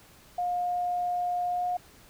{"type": "tone with pitch glide", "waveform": "sine", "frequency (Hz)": [712, 717.4], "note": ["F5", "F5"], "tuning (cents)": [33, 46], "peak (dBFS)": -26, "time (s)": [0.38, 1.77], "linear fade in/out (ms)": 5, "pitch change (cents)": 13, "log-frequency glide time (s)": [1.5, 1.65], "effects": ["pink hiss -55 dBFS RMS until 2.09 s"]}